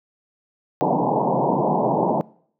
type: band-pass noise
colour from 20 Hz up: white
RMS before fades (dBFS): -20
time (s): 0.81-2.21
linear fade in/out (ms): 0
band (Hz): 130 to 970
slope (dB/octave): 96
effects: noise-tail reverb RT60 0.6 s tail -23 dB re dry